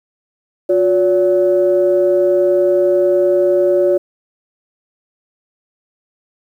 sine tone pair together, 359.2 / 570.2 Hz, F4 / C#5, +49 / +49 cents, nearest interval minor sixth, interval 800 cents, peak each -12 dBFS, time 0.69-3.98 s, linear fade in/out 10 ms, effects tanh soft clip ceiling -3 dBFS + 8-bit

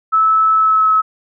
sine tone with pitch glide, 1305 to 1289.3 Hz, E6 to E6, -18 to -39 cents, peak -9 dBFS, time 0.12-1.02 s, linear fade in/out 20 ms, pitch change -21 cents, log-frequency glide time 0.55-0.9 s, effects none

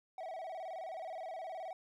triangle tone with vibrato, 698.5 Hz, F5, in tune, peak -39 dBFS, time 0.18-1.73 s, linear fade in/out 2 ms, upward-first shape square, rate 19 Hz, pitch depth 130 cents each way, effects none

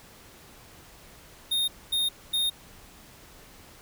square tone bursts, 3688 Hz, A#7, 19 cents flat, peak -24 dBFS, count 3, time 1.51-2.5 s, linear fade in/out 10 ms, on 170 ms, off 240 ms, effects pink hiss -51 dBFS RMS until 3.81 s

